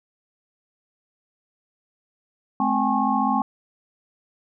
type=tone cluster; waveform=sine; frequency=215 / 259.7 / 787 / 842 / 1086 Hz; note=A3 / C4 / G5 / G#5 / C#6; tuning=-40 / -13 / +7 / +24 / -36 cents; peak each=-25 dBFS; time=2.6-3.42 s; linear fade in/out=2 ms; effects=none